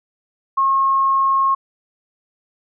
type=tone; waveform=sine; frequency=1082 Hz; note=C#6; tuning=42 cents flat; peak=-13 dBFS; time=0.57-1.55 s; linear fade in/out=10 ms; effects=none